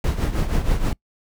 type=noise with tremolo; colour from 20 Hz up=brown; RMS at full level=-17 dBFS; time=0.04-0.93 s; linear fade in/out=2 ms; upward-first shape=triangle; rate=6.3 Hz; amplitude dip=75%; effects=noise-tail reverb RT60 0.1 s tail -25 dB re dry

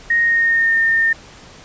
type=tone with pitch glide; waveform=sine; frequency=1864.7 to 1817.9 Hz; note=A#6 to A#6; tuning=0 to -44 cents; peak=-12 dBFS; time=0.1-1.13 s; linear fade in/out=5 ms; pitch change=-44 cents; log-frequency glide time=0.22-0.78 s; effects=pink hiss -41 dBFS RMS until 1.64 s + resampled to 16000 Hz

